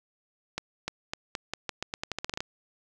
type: accelerating click train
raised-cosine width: 0.2 ms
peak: -14 dBFS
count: 16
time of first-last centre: 0.58-2.405 s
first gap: 300 ms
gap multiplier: 0.85
effects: none